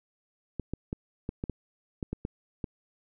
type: clicks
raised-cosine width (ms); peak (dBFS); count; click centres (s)
3; -19; 10; 0.597 / 0.736 / 0.929 / 1.291 / 1.439 / 1.497 / 2.028 / 2.13 / 2.251 / 2.642
effects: none